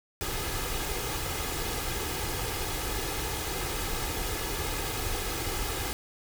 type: noise with comb filter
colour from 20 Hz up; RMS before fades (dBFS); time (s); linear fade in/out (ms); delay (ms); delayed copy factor
pink; -32; 0.21-5.93; 0; 2.4; +0.55
effects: none